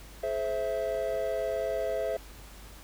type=chord; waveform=triangle; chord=Ab augmented; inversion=none; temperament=equal with one note detuned; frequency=424.8 / 523.3 / 659.3 Hz; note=Ab4 / C5 / E5; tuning=+39 / 0 / 0 cents; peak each=-33 / -31 / -29 dBFS; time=0.23-2.17 s; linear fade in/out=5 ms; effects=added 50 Hz sine -48 dBFS peak until 2.83 s + pink hiss -51 dBFS RMS until 2.83 s